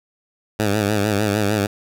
10% pulse tone with vibrato, 103.83 Hz, G#2, in tune, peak -9 dBFS, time 0.59-1.67 s, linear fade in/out 10 ms, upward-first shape sine, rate 6.6 Hz, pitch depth 77 cents each way, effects none

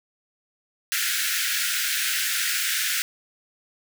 pink high-pass noise, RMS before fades -25 dBFS, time 0.92-3.02 s, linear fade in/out 0 ms, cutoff 1400 Hz, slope 96 dB/octave, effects none

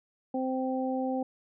harmonic tone, 260 Hz, C4, 11 cents flat, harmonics 1 / 2 / 3, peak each -30 / -33 / -35 dBFS, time 0.34-1.23 s, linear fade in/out 5 ms, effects none

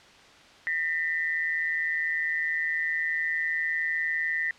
sine tone pair together, 1815.7 / 1975.5 Hz, A#6 / B6, -46 / 0 cents, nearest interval minor second, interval 146 cents, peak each -28 dBFS, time 0.67-4.51 s, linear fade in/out 0 ms, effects white hiss -52 dBFS RMS until 4.58 s + low-pass 4000 Hz 12 dB/octave

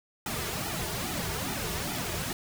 pink noise with flanger, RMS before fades -33 dBFS, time 0.26-2.33 s, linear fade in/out 2 ms, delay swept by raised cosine 1.8 to 3.9 ms, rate 2.4 Hz, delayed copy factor -1, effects none

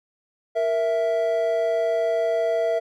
triangle tone pair together, 466.2 / 659.3 Hz, A#4 / E5, 0 / 0 cents, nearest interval tritone, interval 600 cents, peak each -23 / -19 dBFS, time 0.55-2.8 s, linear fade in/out 20 ms, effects none

